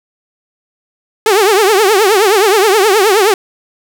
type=tone with vibrato; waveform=sawtooth; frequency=408.8 Hz; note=G#4; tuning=27 cents flat; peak=-3 dBFS; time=1.26-3.34 s; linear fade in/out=2 ms; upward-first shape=triangle; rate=9.5 Hz; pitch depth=210 cents each way; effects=7-bit